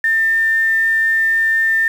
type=tone with quantisation; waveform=sine; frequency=1799 Hz; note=A6; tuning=38 cents sharp; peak=-12 dBFS; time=0.04-1.88 s; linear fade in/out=2 ms; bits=6; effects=none